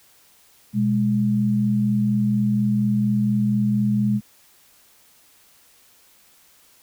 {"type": "tone pair together", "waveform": "sine", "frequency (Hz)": [123.47, 207.7], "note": ["B2", "G#3"], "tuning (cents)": [0, 0], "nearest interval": "major sixth", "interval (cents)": 900, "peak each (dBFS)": [-23, -18], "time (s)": [0.73, 4.21], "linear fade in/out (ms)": 50, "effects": ["white hiss -55 dBFS RMS until 6.82 s"]}